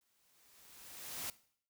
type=noise with exponential growth; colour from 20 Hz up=white; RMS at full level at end=-40 dBFS; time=0.01-1.3 s; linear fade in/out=2 ms; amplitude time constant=280 ms; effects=noise-tail reverb RT60 0.6 s tail -19 dB re dry